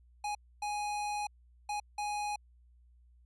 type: tone bursts at uneven times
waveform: square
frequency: 830.6 Hz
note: G#5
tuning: in tune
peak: -34 dBFS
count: 4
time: 0.24-0.35 / 0.62-1.27 / 1.69-1.8 / 1.98-2.36 s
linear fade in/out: 5 ms
effects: added 60 Hz sine -59 dBFS peak until 3.25 s + resampled to 24000 Hz